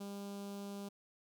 sawtooth tone with notch filter, 200.3 Hz, G3, 38 cents sharp, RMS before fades -45 dBFS, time 0-0.89 s, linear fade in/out 10 ms, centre 1900 Hz, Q 0.93, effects none

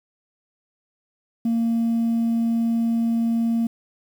sine tone, 230.3 Hz, A#3, 21 cents flat, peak -16 dBFS, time 1.45-3.67 s, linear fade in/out 5 ms, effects tanh soft clip ceiling -17 dBFS + 8-bit

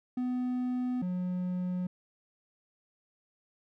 triangle tone pair in turn, 250 / 180.96 Hz, B3 / F#3, +21 / -38 cents, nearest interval tritone, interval 559 cents, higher first, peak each -27 / -28 dBFS, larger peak first, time 0.17-1.02 / 1.02-1.87 s, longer neither, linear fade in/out 5 ms, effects none

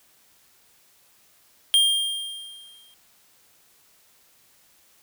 square tone with exponential decay, 3205 Hz, G7, 38 cents sharp, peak -14 dBFS, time 1.74-2.94 s, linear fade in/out 0 ms, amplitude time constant 260 ms, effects white hiss -59 dBFS RMS until 5.02 s

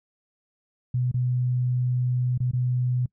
sine tone with dropouts, 124.9 Hz, B2, 20 cents sharp, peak -21 dBFS, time 0.94-3.06 s, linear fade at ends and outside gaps 5 ms, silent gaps 1.115-1.141 / 2.378-2.402 / 2.513-2.533 s, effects noise-tail reverb RT60 0.1 s tail -24 dB re dry

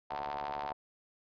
sawtooth ring-modulated tone, 71.9 Hz, D2, 36 cents flat, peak -29 dBFS, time 0.1-0.73 s, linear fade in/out 10 ms, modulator 820 Hz, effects resampled to 11025 Hz

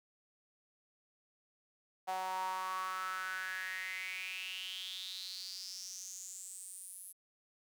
sawtooth tone with high-pass filter sweep, 186.8 Hz, F#3, 17 cents sharp, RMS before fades -42 dBFS, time 2.07-7.13 s, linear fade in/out 20 ms, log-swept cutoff 770 to 11000 Hz, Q 7.1, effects none

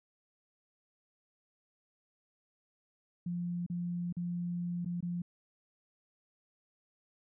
sine tone with dropouts, 174.61 Hz, F3, in tune, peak -33 dBFS, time 3.26-5.22 s, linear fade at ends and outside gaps 5 ms, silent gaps 3.664-3.699 / 4.126-4.167 / 4.848-4.858 / 5.007-5.026 s, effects none

